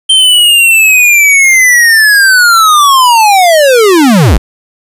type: linear sweep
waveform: square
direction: down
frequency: 3140 to 37.19 Hz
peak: -3 dBFS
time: 0.09-4.38 s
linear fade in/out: 10 ms
effects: resampled to 32000 Hz + 7-bit